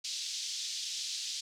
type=band-pass noise; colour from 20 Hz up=pink; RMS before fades=-38 dBFS; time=0.04-1.41 s; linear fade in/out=10 ms; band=3700 to 6300 Hz; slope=24 dB/octave; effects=none